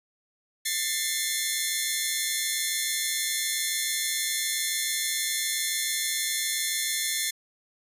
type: tone cluster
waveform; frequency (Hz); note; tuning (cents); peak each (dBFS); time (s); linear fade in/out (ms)
10% pulse; 1783 / 2055 / 2141 / 3434; A6 / C7 / C7 / A7; +22 / -32 / +39 / -43; -23; 0.65-7.31; 10
effects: resampled to 32000 Hz